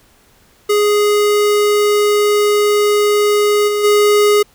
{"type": "tone with level steps", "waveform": "square", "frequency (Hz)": 415.3, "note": "G#4", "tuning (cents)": 0, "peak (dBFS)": [-11, -15, -9], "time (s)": [0.69, 4.43], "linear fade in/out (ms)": 10, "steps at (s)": [3.67, 3.83], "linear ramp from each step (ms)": 20, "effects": ["pink hiss -51 dBFS RMS until 4.54 s"]}